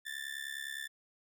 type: tone with amplitude modulation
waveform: 30% pulse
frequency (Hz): 1765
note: A6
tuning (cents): +5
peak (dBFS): -33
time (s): 0.05-0.88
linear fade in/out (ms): 20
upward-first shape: sine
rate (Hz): 69.8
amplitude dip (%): 85
effects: none